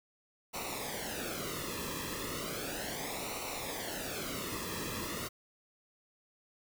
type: noise with flanger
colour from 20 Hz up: pink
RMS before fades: -39 dBFS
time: 0.53-5.29 s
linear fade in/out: 20 ms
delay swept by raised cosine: 0.6 to 1.37 ms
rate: 0.35 Hz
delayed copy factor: -0.75
effects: none